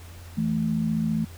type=tone pair together; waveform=sine; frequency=164.14 / 219.1 Hz; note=E3 / A3; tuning=-7 / -7 cents; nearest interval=perfect fourth; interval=500 cents; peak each=-26 / -24 dBFS; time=0.37-1.25 s; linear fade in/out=10 ms; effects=added 86 Hz sine -41 dBFS peak until 1.37 s + pink hiss -49 dBFS RMS until 1.37 s